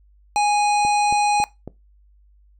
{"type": "harmonic tone", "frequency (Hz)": 828, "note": "G#5", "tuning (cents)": -5, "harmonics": [1, 3, 5, 7, 9, 10], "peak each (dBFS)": [-16, -26, -30, -33, -35, -36], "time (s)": [0.36, 1.44], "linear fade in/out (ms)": 0}
{"type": "click train", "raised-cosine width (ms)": 2, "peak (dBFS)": -18, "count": 4, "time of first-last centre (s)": [0.85, 1.676], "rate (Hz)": 3.63}
{"effects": ["noise-tail reverb RT60 0.2 s tail -19 dB re dry", "added 50 Hz sine -51 dBFS peak until 2.59 s"]}